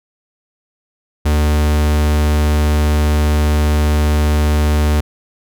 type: tone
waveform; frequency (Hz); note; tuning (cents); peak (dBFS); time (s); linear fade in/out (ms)
45% pulse; 75; D2; +37; -11; 1.25-5.01; 10
effects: none